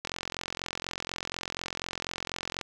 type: click train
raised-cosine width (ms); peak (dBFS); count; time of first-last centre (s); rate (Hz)
0.2; -15; 114; 0.05-2.612; 44.1
effects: none